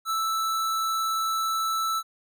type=tone; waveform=square; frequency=1318.5 Hz; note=E6; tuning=in tune; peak=-25 dBFS; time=0.05-2.03 s; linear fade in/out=50 ms; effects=none